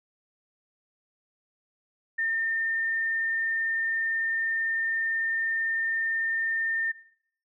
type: tone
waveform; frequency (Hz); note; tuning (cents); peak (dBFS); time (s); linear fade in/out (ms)
sine; 1811; A6; +49; -25; 2.18-6.92; 10
effects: noise-tail reverb RT60 0.6 s tail -17 dB re dry